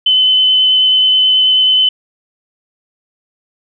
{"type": "tone with vibrato", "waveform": "sine", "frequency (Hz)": 3036, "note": "F#7", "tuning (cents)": 44, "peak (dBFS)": -7, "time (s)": [0.06, 1.89], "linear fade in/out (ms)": 5, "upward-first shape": "sine", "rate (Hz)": 9.3, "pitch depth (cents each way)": 9, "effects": []}